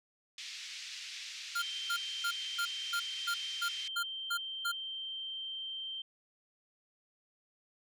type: band-pass noise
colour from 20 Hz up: pink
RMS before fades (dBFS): -45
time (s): 0.38-3.88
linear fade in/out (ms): 2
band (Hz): 2300 to 6100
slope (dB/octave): 24
type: tone bursts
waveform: square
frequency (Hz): 1396.9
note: F6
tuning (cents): 0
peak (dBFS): -32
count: 10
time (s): 1.55-4.72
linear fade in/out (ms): 10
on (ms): 74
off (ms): 270
type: tone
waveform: sine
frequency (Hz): 3136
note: G7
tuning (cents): 0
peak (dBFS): -38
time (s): 1.59-6.02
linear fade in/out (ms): 5
effects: none